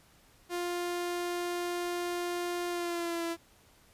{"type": "tone with pitch glide", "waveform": "sawtooth", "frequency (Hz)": [350.9, 335.6], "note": ["F4", "E4"], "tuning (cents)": [8, 31], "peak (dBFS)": -28, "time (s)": [0.49, 3.37], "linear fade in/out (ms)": 50, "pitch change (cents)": -77, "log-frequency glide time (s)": [2.69, 3.25], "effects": ["pink hiss -62 dBFS RMS until 3.93 s", "resampled to 32000 Hz"]}